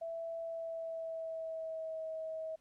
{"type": "tone with pitch glide", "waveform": "sine", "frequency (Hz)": [662, 639.4], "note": ["E5", "D#5"], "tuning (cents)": [7, 47], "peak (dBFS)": -38, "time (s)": [0.01, 2.56], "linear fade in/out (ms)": 10, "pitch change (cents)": -60, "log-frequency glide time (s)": [0.4, 2.06], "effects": ["pink hiss -75 dBFS RMS until 2.6 s", "low-pass 10000 Hz 12 dB/octave"]}